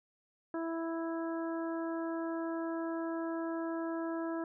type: harmonic tone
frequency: 329.6 Hz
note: E4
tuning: in tune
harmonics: 1 / 2 / 3 / 4 / 5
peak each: -35 / -41 / -45 / -47 / -49 dBFS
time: 0.54-4.44 s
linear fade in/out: 2 ms
effects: none